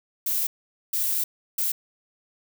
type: noise bursts at uneven times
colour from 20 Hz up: violet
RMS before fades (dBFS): -25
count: 3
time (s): 0.26-0.47 / 0.93-1.24 / 1.58-1.72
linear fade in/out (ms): 5
effects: none